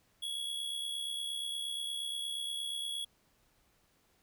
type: tone with amplitude modulation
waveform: square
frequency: 3348 Hz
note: G#7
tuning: 13 cents sharp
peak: -34 dBFS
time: 0.22-3.05 s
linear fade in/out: 10 ms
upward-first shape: sine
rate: 68.5 Hz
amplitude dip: 50%
effects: pink hiss -71 dBFS RMS until 4.22 s